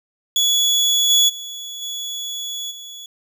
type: tone with level steps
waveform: 30% pulse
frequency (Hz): 3392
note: G#7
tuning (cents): +36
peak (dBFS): -12 / -9 / -27 / -23 / -31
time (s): 0.36-3.06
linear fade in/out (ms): 2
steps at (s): 1.09 / 1.28 / 1.81 / 2.7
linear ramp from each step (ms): 20
effects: none